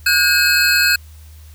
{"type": "tone cluster", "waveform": "square", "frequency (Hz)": [1453, 1604, 2562, 4279], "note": ["F#6", "G6", "E7", "C8"], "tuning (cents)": [-32, 39, -50, 38], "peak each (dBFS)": -18, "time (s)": [0.06, 0.96], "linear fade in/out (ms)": 5, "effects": ["added 77 Hz sine -37 dBFS peak until 1.54 s", "white hiss -50 dBFS RMS until 1.54 s"]}